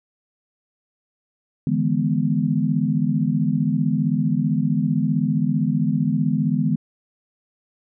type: chord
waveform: sine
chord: E dominant seventh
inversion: third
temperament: equal with one note detuned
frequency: 149.4 / 164.81 / 207.7 / 246.9 Hz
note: D3 / E3 / G#3 / B3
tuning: +30 / 0 / 0 / 0 cents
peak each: -23 dBFS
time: 1.67-6.76 s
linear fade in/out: 2 ms
effects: none